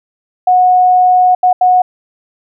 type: tone bursts at uneven times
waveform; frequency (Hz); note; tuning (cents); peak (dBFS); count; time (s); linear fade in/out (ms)
sine; 731; F#5; -21; -5; 3; 0.47-1.35 / 1.43-1.53 / 1.61-1.82; 5
effects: none